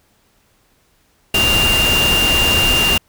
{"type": "tone in noise", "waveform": "sine", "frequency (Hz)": 2794, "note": "F7", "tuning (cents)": 0, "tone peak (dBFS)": -13, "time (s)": [1.34, 2.98], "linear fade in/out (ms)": 5, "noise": "pink", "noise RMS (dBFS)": -18, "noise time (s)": [1.34, 2.98], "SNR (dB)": 2, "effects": ["pink hiss -58 dBFS RMS until 3.08 s"]}